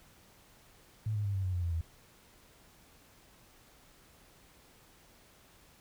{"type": "tone with pitch steps", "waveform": "sine", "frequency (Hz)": [108.3, 104.07, 100, 96.09, 92.34, 88.73, 85.27, 81.93], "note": ["A2", "G#2", "G2", "G2", "F#2", "F2", "F2", "E2"], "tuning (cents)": [-27, 4, 35, -34, -3, 28, -41, -10], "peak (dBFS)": -30, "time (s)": [1.06, 1.812], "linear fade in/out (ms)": 5, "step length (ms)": 94, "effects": ["pink hiss -61 dBFS RMS until 5.8 s"]}